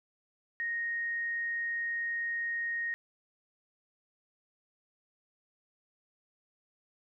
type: tone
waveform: sine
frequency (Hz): 1864.7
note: A#6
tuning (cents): 0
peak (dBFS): -31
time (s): 0.6-2.94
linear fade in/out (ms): 0
effects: none